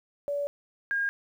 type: tone pair in turn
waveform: sine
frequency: 573 / 1620.7 Hz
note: D5 / G#6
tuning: -43 / -43 cents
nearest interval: octave + tritone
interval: 1800 cents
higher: second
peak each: -27 / -25 dBFS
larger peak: second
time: 0.28-0.47 / 0.91-1.09 s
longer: first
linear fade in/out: 0 ms
effects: 10-bit